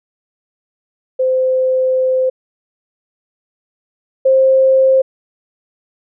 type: tone pair in turn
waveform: sine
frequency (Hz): 517 / 528.5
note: C5 / C5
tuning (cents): -21 / +17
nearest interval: unison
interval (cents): 38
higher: second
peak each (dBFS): -11 / -7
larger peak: second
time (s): 1.19-2.3 / 4.25-5.02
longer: first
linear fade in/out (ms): 10
effects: none